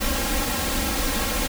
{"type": "noise with comb filter", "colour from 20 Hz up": "pink", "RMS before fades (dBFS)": -24, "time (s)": [0, 1.48], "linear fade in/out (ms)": 20, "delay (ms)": 3.7, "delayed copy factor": 0.9, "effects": []}